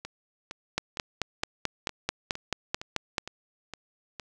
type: two click trains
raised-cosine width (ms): 0.2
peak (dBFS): -9 / -20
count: 12 / 10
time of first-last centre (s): 0.78-3.182 / 0.05-4.197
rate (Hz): 4.58 / 2.17
effects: none